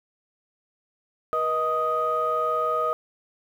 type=tone cluster; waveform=sine; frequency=482.4 / 628 / 1249 Hz; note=B4 / D#5 / D#6; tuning=-41 / +16 / +6 cents; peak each=-28 / -27 / -23 dBFS; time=1.33-2.93 s; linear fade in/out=0 ms; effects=tanh soft clip ceiling -14 dBFS + 9-bit